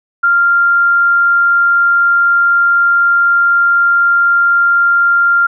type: tone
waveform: sine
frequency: 1392 Hz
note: F6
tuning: 6 cents flat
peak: -7 dBFS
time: 0.23-5.47 s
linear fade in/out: 10 ms
effects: none